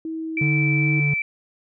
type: tone with pitch glide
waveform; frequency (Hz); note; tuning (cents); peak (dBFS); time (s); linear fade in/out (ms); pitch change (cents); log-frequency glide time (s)
sine; 321.7 to 319.8; E4 to D#4; -42 to +48; -26; 0.05-1; 2; -10; 0.23-0.52
type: tone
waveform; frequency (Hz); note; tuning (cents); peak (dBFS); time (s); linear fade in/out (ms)
sine; 2325; D7; -18; -21; 0.37-1.22; 2
type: tone with vibrato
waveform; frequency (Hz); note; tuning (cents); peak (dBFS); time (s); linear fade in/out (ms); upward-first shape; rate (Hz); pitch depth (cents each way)
triangle; 146.4; D3; -5; -17; 0.41-1.14; 5; sine; 2.4; 18
effects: none